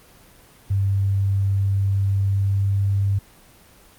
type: tone with pitch glide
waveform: sine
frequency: 98.3 to 99.04 Hz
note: G2 to G2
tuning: +5 to +18 cents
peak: -17 dBFS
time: 0.7-3.19 s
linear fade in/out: 10 ms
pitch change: +13 cents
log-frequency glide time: 2.26-2.84 s
effects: pink hiss -50 dBFS RMS until 3.98 s + Opus 24 kbps